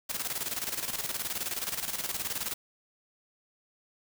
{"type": "noise with tremolo", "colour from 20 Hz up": "white", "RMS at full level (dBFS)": -32, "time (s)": [0.09, 2.54], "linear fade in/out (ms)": 10, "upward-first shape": "square", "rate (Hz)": 19, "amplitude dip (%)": 65, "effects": []}